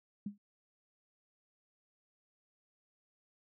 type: tone with exponential decay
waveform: sine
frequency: 203.8 Hz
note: G#3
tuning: 32 cents flat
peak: -33 dBFS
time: 0.26-0.38 s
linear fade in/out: 5 ms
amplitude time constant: 26 ms
effects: none